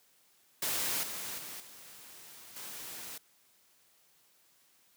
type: noise with level steps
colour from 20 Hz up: white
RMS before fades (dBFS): -33 / -40 / -44 / -52 / -44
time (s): 0.62-3.18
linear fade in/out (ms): 5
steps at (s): 1.03 / 1.38 / 1.6 / 2.56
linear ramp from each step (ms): 2
effects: white hiss -67 dBFS RMS until 4.96 s + high-pass 100 Hz 12 dB/octave